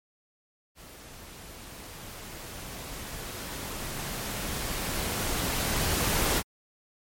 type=noise with level ramp; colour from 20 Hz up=pink; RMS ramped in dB=-48 to -25 dBFS; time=0.75-6.43 s; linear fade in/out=50 ms; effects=MP3 64 kbps